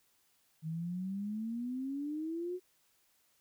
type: exponential sweep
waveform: sine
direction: up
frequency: 155.56 to 370 Hz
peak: -35 dBFS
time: 0.62-2.6 s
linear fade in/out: 50 ms
effects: white hiss -72 dBFS RMS until 3.4 s